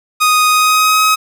sawtooth tone with pitch glide, 1244.5 to 1269.2 Hz, D#6 to D#6, 0 to +34 cents, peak -5 dBFS, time 0.2-1.16 s, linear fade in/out 20 ms, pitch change +34 cents, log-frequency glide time 0.48-1.03 s, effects none

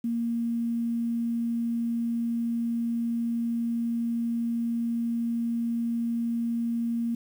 sine tone with quantisation, 233.1 Hz, A#3, in tune, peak -25 dBFS, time 0.04-7.15 s, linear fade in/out 5 ms, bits 9, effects none

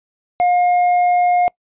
sine tone with hard clipping, 713 Hz, F5, 36 cents sharp, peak -13 dBFS, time 0.4-1.48 s, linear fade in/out 0 ms, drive 4 dB, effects noise-tail reverb RT60 0.1 s tail -25 dB re dry + resampled to 8000 Hz

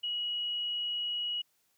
sine tone, 2910 Hz, F#7, 29 cents flat, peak -31 dBFS, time 0.03-1.42 s, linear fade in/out 10 ms, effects white hiss -73 dBFS RMS until 1.77 s + high-pass 60 Hz 12 dB/octave

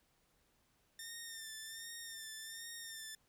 10% pulse tone with vibrato, 1806 Hz, A6, 45 cents sharp, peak -37 dBFS, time 0.99-3.15 s, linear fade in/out 2 ms, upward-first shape sine, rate 1.3 Hz, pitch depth 46 cents each way, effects pink hiss -75 dBFS RMS until 3.28 s

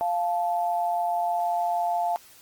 sine tone pair together, 698 / 871.6 Hz, F5 / A5, -1 / -17 cents, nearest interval major third, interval 384 cents, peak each -24 / -28 dBFS, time 0.01-2.16 s, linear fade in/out 0 ms, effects white hiss -52 dBFS RMS until 2.41 s + Opus 24 kbps

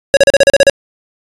square tone bursts, 554.4 Hz, C#5, in tune, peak -3 dBFS, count 9, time 0.14-0.697 s, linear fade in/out 0 ms, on 29 ms, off 37 ms, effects resampled to 22050 Hz

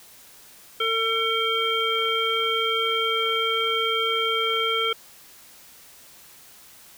harmonic tone with a mistuned harmonic, 450.4 Hz, A4, 40 cents sharp, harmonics 1 / 3 / 5 / 7, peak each -27 / -26 / -29 / -25 dBFS, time 0.8-4.93 s, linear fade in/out 5 ms, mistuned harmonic 7, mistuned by +15 cents, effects white hiss -49 dBFS RMS until 6.97 s

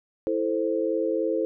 sine chord, A minor, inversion second, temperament equal, 329.6 / 440 / 523.3 Hz, E4 / A4 / C5, 0 / 0 / 0 cents, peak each -27 dBFS, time 0.27-1.45 s, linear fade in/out 0 ms, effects none

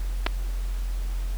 clicks, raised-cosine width 0.3 ms, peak -8 dBFS, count 2, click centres 0.264 / 0.267 s, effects added 44 Hz sine -25 dBFS peak until 1.37 s + pink hiss -46 dBFS RMS until 1.37 s

